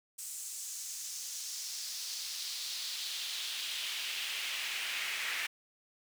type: noise with high-pass filter sweep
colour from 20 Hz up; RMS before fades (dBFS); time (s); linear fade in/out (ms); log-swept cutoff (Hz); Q
brown; -39; 0.18-5.47; 10; 7900 to 2100; 2.2
effects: none